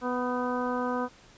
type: harmonic tone with a mistuned harmonic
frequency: 248.2 Hz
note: B3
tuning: 9 cents sharp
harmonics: 1 / 2 / 3 / 4 / 5 / 6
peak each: -31 / -32 / -37 / -34 / -36 / -40 dBFS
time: 0.01-1.09 s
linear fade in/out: 50 ms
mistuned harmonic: 6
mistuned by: +39 cents
effects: pink hiss -55 dBFS RMS until 1.37 s + resampled to 16000 Hz